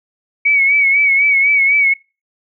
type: tone with vibrato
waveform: sine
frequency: 2239 Hz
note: C#7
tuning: 17 cents sharp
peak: -9 dBFS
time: 0.45-1.94 s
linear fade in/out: 10 ms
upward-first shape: sine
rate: 4 Hz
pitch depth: 56 cents each way
effects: noise-tail reverb RT60 0.3 s tail -25 dB re dry